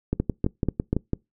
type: two click trains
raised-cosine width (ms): 3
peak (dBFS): -10 / -9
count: 7 / 4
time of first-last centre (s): 0.13-1.133 / 0.2-0.93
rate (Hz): 5.98 / 4.11
effects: noise-tail reverb RT60 0.2 s tail -25 dB re dry